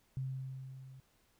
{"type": "tone with level ramp", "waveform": "sine", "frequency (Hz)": 132, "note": "C3", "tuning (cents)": 16, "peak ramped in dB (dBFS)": [-34, -51], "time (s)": [0.17, 1], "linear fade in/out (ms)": 0, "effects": ["pink hiss -72 dBFS RMS until 1.39 s"]}